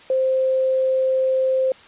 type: tone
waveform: sine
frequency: 523.3 Hz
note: C5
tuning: in tune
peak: -16 dBFS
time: 0.1-1.72 s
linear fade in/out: 2 ms
effects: white hiss -46 dBFS RMS until 1.87 s + resampled to 8000 Hz